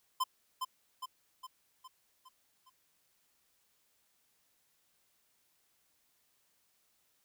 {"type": "tone with echo", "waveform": "square", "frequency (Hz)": 1031, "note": "C6", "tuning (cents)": -26, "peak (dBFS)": -29, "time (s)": [0.2, 0.24], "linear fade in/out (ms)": 10, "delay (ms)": 410, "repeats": 6, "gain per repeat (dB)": -5, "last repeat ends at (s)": 2.7, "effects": ["white hiss -74 dBFS RMS until 7.24 s"]}